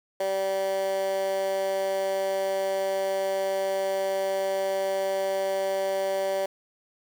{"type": "tone with high-pass filter", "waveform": "15% pulse", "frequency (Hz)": 193.3, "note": "G3", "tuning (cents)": -24, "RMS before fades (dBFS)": -27, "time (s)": [0.2, 6.46], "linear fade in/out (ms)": 5, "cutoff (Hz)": 520, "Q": 4.8, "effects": ["8-bit"]}